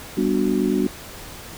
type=chord; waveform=sine; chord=G major seventh; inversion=none; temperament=just; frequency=196 / 245 / 294 / 367.5 Hz; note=G3 / B3 / D4 / F#4; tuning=0 / -14 / +2 / -12 cents; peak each=-23 dBFS; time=0.17-0.87 s; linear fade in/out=5 ms; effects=pink hiss -38 dBFS RMS until 1.57 s